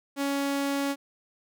sawtooth tone, 279.4 Hz, C#4, 14 cents sharp, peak -22 dBFS, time 0.16-0.96 s, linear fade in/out 50 ms, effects none

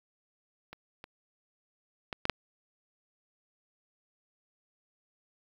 clicks, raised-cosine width 0.3 ms, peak -28 / -28 / -19 / -14 / -8 dBFS, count 5, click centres 0.73 / 1.041 / 2.128 / 2.254 / 2.297 s, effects 8-bit

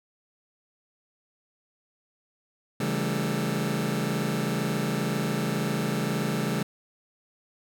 sawtooth chord, A dominant seventh, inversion first, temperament just, 137.5 / 165 / 198 / 220 Hz, C#3 / E3 / G3 / A3, -14 / +2 / +18 / 0 cents, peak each -27 dBFS, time 2.8-6.63 s, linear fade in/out 5 ms, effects none

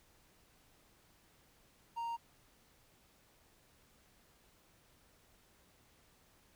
triangle tone, 930 Hz, A#5, 4 cents flat, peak -35 dBFS, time 1.96-2.17 s, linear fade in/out 20 ms, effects pink hiss -68 dBFS RMS until 6.55 s

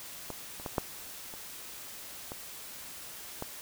clicks, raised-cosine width 1 ms, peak -23 / -30 / -21 / -13 / -30 / -25 / -21 dBFS, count 7, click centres 0.303 / 0.599 / 0.662 / 0.782 / 1.339 / 2.319 / 3.424 s, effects white hiss -45 dBFS RMS until 3.61 s

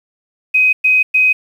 sine tone bursts, 2517 Hz, D#7, 19 cents sharp, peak -8 dBFS, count 3, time 0.54-1.33 s, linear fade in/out 10 ms, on 190 ms, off 110 ms, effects 7-bit

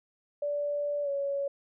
sine tone with pitch glide, 581 to 559.9 Hz, D5 to C#5, -19 to +17 cents, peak -28 dBFS, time 0.42-1.48 s, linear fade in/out 5 ms, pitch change -64 cents, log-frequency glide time 1.03-1.09 s, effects none

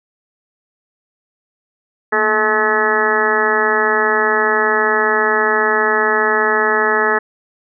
harmonic tone with a mistuned harmonic, 214.9 Hz, A3, 41 cents flat, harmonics 1 / 2 / 3 / 4 / 5 / 6 / 7 / 8 / 9, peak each -28 / -18 / -25 / -21 / -24 / -20 / -26 / -17 / -23 dBFS, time 2.12-7.19 s, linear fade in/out 10 ms, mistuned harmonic 1, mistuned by +140 cents, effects none

